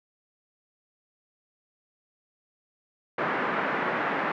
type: band-pass noise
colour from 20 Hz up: white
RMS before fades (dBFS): -28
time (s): 3.18-4.32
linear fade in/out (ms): 5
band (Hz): 170 to 1800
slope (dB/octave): 24
effects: none